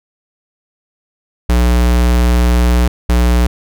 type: tone pair in turn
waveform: square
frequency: 60.3 / 60.3 Hz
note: B1 / B1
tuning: -41 / -41 cents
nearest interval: unison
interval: 0 cents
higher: neither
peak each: -9 dBFS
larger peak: neither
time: 1.49-2.88 / 3.09-3.47 s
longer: first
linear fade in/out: 5 ms
effects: none